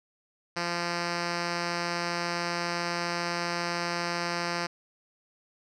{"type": "tone with low-pass filter", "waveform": "5% pulse", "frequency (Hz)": 172.6, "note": "F3", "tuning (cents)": -20, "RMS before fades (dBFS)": -31, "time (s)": [0.56, 4.67], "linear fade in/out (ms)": 10, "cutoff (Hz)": 5100, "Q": 1.8, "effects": []}